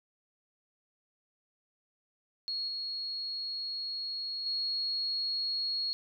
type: tone with level steps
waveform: sine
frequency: 4313 Hz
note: C#8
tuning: 48 cents flat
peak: -32 / -34 / -30 dBFS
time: 2.48-5.93 s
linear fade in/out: 0 ms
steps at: 2.68 / 4.46 s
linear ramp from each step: 2 ms
effects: none